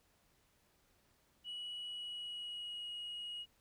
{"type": "tone with pitch glide", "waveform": "sine", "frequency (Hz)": [2929, 2892], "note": ["F#7", "F#7"], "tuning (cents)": [-18, -40], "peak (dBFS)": -40, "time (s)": [1.44, 3.46], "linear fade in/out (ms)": 50, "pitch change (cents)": -22, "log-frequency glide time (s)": [1.8, 2.92], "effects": ["tanh soft clip ceiling -40 dBFS", "pink hiss -73 dBFS RMS until 3.6 s"]}